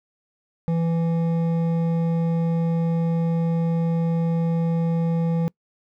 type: tone with hard clipping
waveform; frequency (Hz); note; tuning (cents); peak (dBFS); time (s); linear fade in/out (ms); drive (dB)
sine; 166.4; E3; +17; -21; 0.68-5.48; 0; 9
effects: noise-tail reverb RT60 0.1 s tail -25 dB re dry